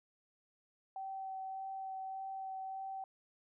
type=tone with vibrato; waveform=sine; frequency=768 Hz; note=G5; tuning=36 cents flat; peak=-40 dBFS; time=0.96-3.04 s; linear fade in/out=2 ms; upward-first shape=sine; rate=1.7 Hz; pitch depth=10 cents each way; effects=none